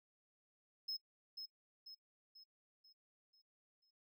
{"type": "tone with echo", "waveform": "triangle", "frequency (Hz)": 5170, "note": "E8", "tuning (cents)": -34, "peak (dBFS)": -38, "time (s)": [0.88, 0.97], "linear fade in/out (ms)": 10, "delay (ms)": 490, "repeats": 6, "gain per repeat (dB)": -6, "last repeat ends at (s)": 3.91, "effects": ["noise-tail reverb RT60 0.1 s tail -25 dB re dry"]}